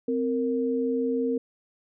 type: tone pair together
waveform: sine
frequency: 259.5 / 462.9 Hz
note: C4 / A#4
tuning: -14 / -12 cents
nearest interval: minor seventh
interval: 1002 cents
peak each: -26 dBFS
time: 0.08-1.38 s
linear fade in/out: 5 ms
effects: none